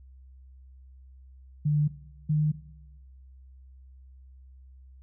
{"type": "tone pair in turn", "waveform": "sine", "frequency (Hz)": [148.8, 152.01], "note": ["D3", "D#3"], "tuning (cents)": [23, -40], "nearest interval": "unison", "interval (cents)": 37, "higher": "second", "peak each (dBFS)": -21, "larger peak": "neither", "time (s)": [[1.65, 1.88], [2.29, 2.52]], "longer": "neither", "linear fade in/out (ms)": 10, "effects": ["noise-tail reverb RT60 1.0 s tail -17 dB re dry", "added 65 Hz sine -48 dBFS peak until 5.02 s"]}